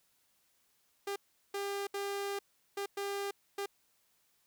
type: tone bursts at uneven times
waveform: sawtooth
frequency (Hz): 400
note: G4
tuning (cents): +35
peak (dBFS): -31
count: 6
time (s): 1.07-1.16 / 1.54-1.87 / 1.94-2.39 / 2.77-2.86 / 2.97-3.31 / 3.58-3.66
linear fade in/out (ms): 5
effects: white hiss -73 dBFS RMS until 4.46 s